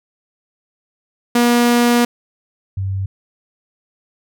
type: tone pair in turn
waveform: sawtooth / sine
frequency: 239.7 / 96.51 Hz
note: A#3 / G2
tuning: +48 / -27 cents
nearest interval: octave + major third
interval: 1575 cents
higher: first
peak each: -7 / -18 dBFS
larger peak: first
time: 1.35-2.05 / 2.77-3.06 s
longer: first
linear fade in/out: 5 ms
effects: none